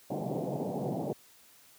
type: band-pass noise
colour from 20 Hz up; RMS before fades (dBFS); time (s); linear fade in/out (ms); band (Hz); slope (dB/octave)
pink; -34; 0.1-1.13; 5; 130 to 790; 48
effects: white hiss -59 dBFS RMS until 1.78 s + high-pass 80 Hz 12 dB/octave